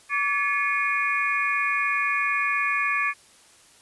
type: tone cluster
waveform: sine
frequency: 1145 / 1717 / 2176 / 2439 Hz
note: D6 / A6 / C#7 / D#7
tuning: -44 / -43 / -33 / -35 cents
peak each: -27 dBFS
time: 0.09-3.14 s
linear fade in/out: 50 ms
effects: white hiss -54 dBFS RMS until 3.81 s + resampled to 24000 Hz